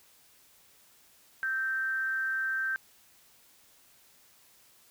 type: tone with frequency modulation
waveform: sine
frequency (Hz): 1564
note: G6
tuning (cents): -4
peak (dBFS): -28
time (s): 1.43-2.76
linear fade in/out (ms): 0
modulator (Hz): 253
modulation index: 0.3
effects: white hiss -61 dBFS RMS until 4.9 s